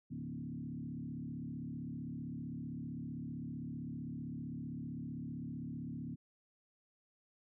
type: tone with frequency modulation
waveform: sine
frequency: 198.3 Hz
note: G3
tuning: 20 cents sharp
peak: -40 dBFS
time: 0.1-6.16 s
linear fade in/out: 20 ms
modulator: 35.5 Hz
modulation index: 2.2
effects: none